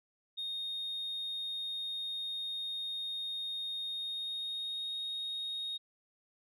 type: tone with pitch glide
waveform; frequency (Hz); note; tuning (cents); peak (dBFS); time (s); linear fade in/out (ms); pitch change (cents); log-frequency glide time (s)
sine; 3700 to 3730; A#7 to A#7; -14 to 0; -34; 0.37-5.78; 20; +14; 3.86-4.97
effects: tanh soft clip ceiling -33 dBFS